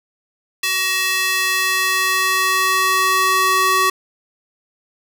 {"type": "tone with high-pass filter sweep", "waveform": "square", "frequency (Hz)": 376.7, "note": "F#4", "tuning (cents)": 31, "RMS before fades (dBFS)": -17, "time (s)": [0.63, 3.9], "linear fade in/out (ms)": 5, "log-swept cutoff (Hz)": [2400, 920], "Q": 1.3, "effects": []}